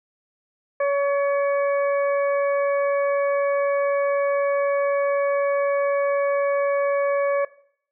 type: harmonic tone with a mistuned harmonic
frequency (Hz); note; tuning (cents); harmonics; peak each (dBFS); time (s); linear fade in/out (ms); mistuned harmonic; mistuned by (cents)
563; C#5; +27; 1 / 2 / 3 / 4; -19 / -28 / -31 / -35; 0.8-7.45; 5; 3; +17
effects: noise-tail reverb RT60 0.6 s tail -18 dB re dry